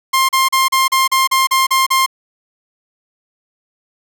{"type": "tone bursts", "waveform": "sawtooth", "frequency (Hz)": 1058, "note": "C6", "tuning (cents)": 19, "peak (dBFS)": -7, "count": 10, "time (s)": [0.13, 2.063], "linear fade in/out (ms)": 10, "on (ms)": 160, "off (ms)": 37, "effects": []}